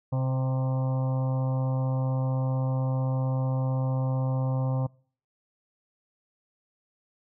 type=harmonic tone with a mistuned harmonic; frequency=130.81 Hz; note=C3; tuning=in tune; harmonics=1 / 2 / 4 / 5 / 6 / 7 / 8 / 9; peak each=-24 / -36 / -36 / -44 / -42 / -44 / -45 / -52 dBFS; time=0.12-4.87 s; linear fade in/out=10 ms; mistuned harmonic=5; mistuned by=-18 cents; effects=noise-tail reverb RT60 0.5 s tail -26 dB re dry

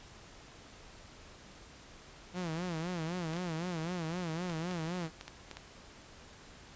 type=tone with vibrato; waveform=sawtooth; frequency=170 Hz; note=F3; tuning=46 cents flat; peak=-31 dBFS; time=2.33-5.1 s; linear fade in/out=50 ms; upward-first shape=sine; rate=3.9 Hz; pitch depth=130 cents each way
type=clicks; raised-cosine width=0.2 ms; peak=-26 dBFS; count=8; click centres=3.335 / 3.366 / 4.498 / 4.712 / 5.211 / 5.28 / 5.513 / 5.57 s
effects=pink hiss -54 dBFS RMS until 6.75 s + resampled to 16000 Hz

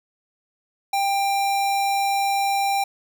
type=tone; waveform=square; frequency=792 Hz; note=G5; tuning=18 cents sharp; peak=-20 dBFS; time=0.93-2.84 s; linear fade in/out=5 ms; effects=none

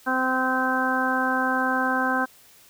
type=harmonic tone; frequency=258.6 Hz; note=C4; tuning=20 cents flat; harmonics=1 / 2 / 3 / 4 / 5 / 6; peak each=-27 / -31 / -28 / -28 / -31 / -25 dBFS; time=0.06-2.26 s; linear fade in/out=20 ms; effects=white hiss -53 dBFS RMS until 2.69 s

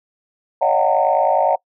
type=tone cluster; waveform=sine; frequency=559 / 618 / 716 / 766 / 912 Hz; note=C#5 / D#5 / F5 / G5 / A#5; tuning=+14 / -12 / +43 / -40 / -38 cents; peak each=-19 dBFS; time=0.61-1.56 s; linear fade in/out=10 ms; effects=noise-tail reverb RT60 0.1 s tail -24 dB re dry + tanh soft clip ceiling -4 dBFS

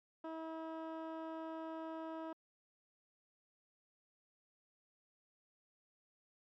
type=tone with low-pass filter; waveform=15% pulse; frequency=322.2 Hz; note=E4; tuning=39 cents flat; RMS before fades=-45 dBFS; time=0.24-2.33 s; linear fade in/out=5 ms; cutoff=1400 Hz; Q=0.59; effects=MP3 96 kbps

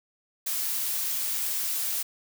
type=noise; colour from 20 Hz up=blue; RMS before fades=-29 dBFS; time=0.46-2.03 s; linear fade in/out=10 ms; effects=none

